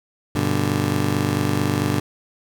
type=chord; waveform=20% pulse; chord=G major; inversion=none; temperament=just; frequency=98 / 122.5 / 147 Hz; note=G2 / B2 / D3; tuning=0 / -14 / +2 cents; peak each=-19 dBFS; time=0.35-2 s; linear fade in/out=5 ms; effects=none